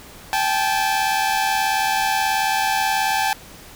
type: tone pair together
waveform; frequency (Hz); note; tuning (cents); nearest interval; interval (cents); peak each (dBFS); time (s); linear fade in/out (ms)
sawtooth; 785 / 863.5; G5 / A5; +2 / -33; major second; 165; -17; 0.33-3.33; 0
effects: pink hiss -42 dBFS RMS until 3.75 s